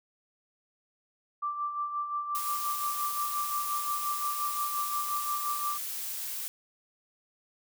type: tone with tremolo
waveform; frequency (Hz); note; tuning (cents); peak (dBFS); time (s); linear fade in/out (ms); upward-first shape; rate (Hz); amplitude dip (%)
sine; 1174.7; D6; 0; -28; 1.42-5.78; 10; sine; 5.7; 55
type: noise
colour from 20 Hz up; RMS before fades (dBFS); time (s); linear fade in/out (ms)
blue; -36; 2.35-6.48; 0
effects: none